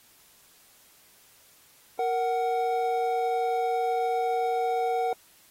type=tone pair together; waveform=triangle; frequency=466.2 / 744.8 Hz; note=A#4 / F#5; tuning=0 / +11 cents; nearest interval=minor sixth; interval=811 cents; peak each=-26 / -24 dBFS; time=1.99-5.13 s; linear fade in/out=2 ms; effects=white hiss -58 dBFS RMS until 5.5 s + AAC 48 kbps